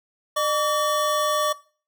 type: tone pair together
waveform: square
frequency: 605.1 / 1144 Hz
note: D#5 / D6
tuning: -48 / -46 cents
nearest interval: major seventh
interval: 1102 cents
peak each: -25 / -23 dBFS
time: 0.36-1.53 s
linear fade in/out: 10 ms
effects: noise-tail reverb RT60 0.4 s tail -19 dB re dry